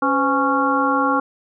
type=harmonic tone with a mistuned harmonic; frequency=276.4 Hz; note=C#4; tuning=5 cents flat; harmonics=1 / 2 / 3 / 4 / 5; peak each=-21 / -24 / -23 / -20 / -22 dBFS; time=0.02-1.2 s; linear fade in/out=5 ms; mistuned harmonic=2; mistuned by=-140 cents; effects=none